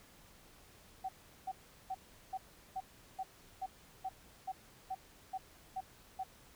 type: tone bursts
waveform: sine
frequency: 760 Hz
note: F#5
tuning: 46 cents sharp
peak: -36 dBFS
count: 13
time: 1.04-6.237 s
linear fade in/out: 10 ms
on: 49 ms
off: 380 ms
effects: pink hiss -61 dBFS RMS until 6.55 s